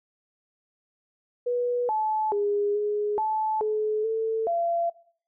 sine tone with pitch steps, 487.7 / 865 / 409.6 / 416.7 / 869 / 428.5 / 445.5 / 682 Hz, B4 / A5 / G#4 / G#4 / A5 / A4 / A4 / F5, -22 / -30 / -24 / +6 / -22 / -46 / +22 / -41 cents, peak -23 dBFS, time 1.46-4.9 s, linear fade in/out 10 ms, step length 430 ms, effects noise-tail reverb RT60 0.6 s tail -20 dB re dry

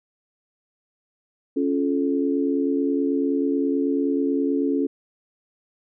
sine chord, Db augmented, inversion none, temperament just, 277.2 / 346.5 / 433.1 Hz, Db4 / F4 / A4, 0 / -14 / -27 cents, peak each -21 / -27 / -26 dBFS, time 1.56-4.87 s, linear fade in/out 10 ms, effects none

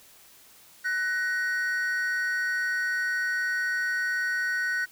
triangle tone pair together, 1494 / 1880.4 Hz, F#6 / A#6, +16 / +15 cents, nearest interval major third, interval 399 cents, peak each -25 / -28 dBFS, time 0.84-4.86 s, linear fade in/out 20 ms, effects white hiss -54 dBFS RMS until 4.91 s

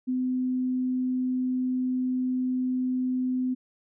sine tone, 254.6 Hz, C4, 47 cents flat, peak -24 dBFS, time 0.07-3.55 s, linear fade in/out 20 ms, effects none

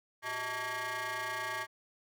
20% pulse ring-modulated tone, 250.1 Hz, B3, 22 cents sharp, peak -27 dBFS, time 0.22-1.67 s, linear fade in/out 50 ms, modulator 1390 Hz, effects none

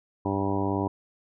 harmonic tone with a mistuned harmonic, 98.4 Hz, G2, 7 cents sharp, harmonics 1 / 2 / 3 / 4 / 5 / 6 / 7 / 8 / 9 / 10, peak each -31 / -33 / -29 / -32 / -39 / -37 / -38 / -36 / -39 / -34 dBFS, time 0.25-0.88 s, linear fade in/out 5 ms, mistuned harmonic 10, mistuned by -27 cents, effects none

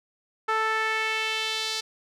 sawtooth tone with band-pass filter sweep, 440 Hz, A4, in tune, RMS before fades -27 dBFS, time 0.48-1.81 s, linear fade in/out 10 ms, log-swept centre 1300 to 4600 Hz, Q 2, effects none

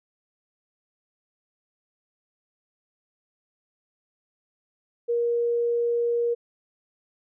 sine tone, 472.7 Hz, A#4, 24 cents sharp, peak -21 dBFS, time 5.08-6.35 s, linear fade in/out 20 ms, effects none

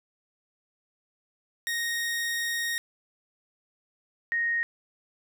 sawtooth / sine tone pair in turn, 1864.7 / 1864.7 Hz, A#6 / A#6, 0 / 0 cents, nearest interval unison, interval 0 cents, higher neither, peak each -24 dBFS, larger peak neither, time 1.67-2.78 / 4.32-4.63 s, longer first, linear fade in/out 0 ms, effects none

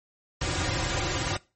pink noise with comb filter, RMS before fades -28 dBFS, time 0.41-1.37 s, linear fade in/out 5 ms, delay 4.6 ms, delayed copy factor -0.85, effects noise-tail reverb RT60 0.3 s tail -21 dB re dry + MP3 32 kbps

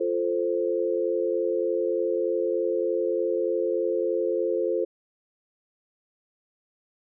sine chord, F major, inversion none, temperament equal, 349.2 / 440 / 523.3 Hz, F4 / A4 / C5, 0 / 0 / 0 cents, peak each -27 dBFS, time 0-4.85 s, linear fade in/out 10 ms, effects none

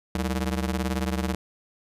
sawtooth ring-modulated tone, 130.81 Hz, C3, in tune, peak -18 dBFS, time 0.15-1.35 s, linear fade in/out 2 ms, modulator 56.3 Hz, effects resampled to 32000 Hz

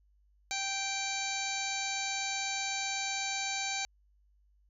harmonic tone with a mistuned harmonic, 784 Hz, G5, in tune, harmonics 1 / 2 / 3 / 4 / 5 / 6 / 7 / 8 / 9, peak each -39 / -44 / -37 / -49 / -40 / -42 / -48 / -40 / -43 dBFS, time 0.51-3.85 s, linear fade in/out 0 ms, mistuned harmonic 6, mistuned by -64 cents, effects added 50 Hz sine -64 dBFS peak until 4.69 s

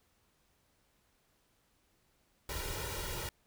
pink noise with comb filter, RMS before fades -39 dBFS, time 2.49-3.29 s, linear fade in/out 2 ms, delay 2.1 ms, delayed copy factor +0.75, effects pink hiss -73 dBFS RMS until 3.46 s

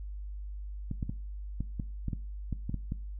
clicks, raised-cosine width 5 ms, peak -21 dBFS, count 11, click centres 0.913 / 1.028 / 1.095 / 1.606 / 1.798 / 2.083 / 2.132 / 2.527 / 2.695 / 2.743 / 2.921 s, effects noise-tail reverb RT60 0.4 s tail -19 dB re dry + added 50 Hz sine -37 dBFS peak until 3.19 s

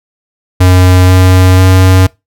square tone with pitch steps, 91.6 / 92.45 / 93.31 Hz, F#2 / F#2 / F#2, -17 / -1 / +15 cents, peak -3 dBFS, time 0.6-2.07 s, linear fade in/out 10 ms, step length 490 ms, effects noise-tail reverb RT60 0.2 s tail -22 dB re dry

